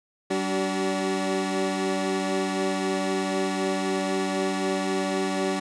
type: tone cluster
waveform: 25% pulse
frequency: 191.7 / 289 / 379.5 Hz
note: G3 / D4 / F#4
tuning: -38 / -28 / +44 cents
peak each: -25 dBFS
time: 0.3-5.6 s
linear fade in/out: 10 ms
effects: resampled to 22050 Hz